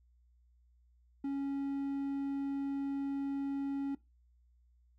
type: tone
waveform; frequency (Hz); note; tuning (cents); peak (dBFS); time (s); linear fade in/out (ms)
triangle; 277.2; C#4; 0; -31; 1.24-3.95; 5
effects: noise-tail reverb RT60 0.2 s tail -19 dB re dry + added 60 Hz sine -64 dBFS peak until 4.98 s